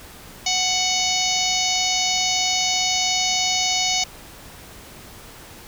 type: harmonic tone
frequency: 741 Hz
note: F#5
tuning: 2 cents sharp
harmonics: 1 / 3 / 4 / 5 / 6 / 7 / 8 / 9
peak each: -27 / -27 / -27 / -27 / -27 / -27 / -27 / -27 dBFS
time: 0.46-4.04 s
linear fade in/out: 5 ms
effects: pink hiss -42 dBFS RMS until 5.67 s